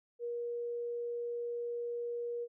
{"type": "tone", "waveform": "sine", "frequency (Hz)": 475.7, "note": "A#4", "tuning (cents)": 35, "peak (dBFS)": -35, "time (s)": [0.19, 2.48], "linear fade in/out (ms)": 50, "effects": []}